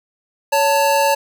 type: tone pair together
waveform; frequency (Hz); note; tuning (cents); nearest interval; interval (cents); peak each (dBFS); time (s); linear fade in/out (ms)
square; 561 / 890; C#5 / A5; +21 / +20; minor sixth; 799; -17 / -16; 0.52-1.15; 10
effects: none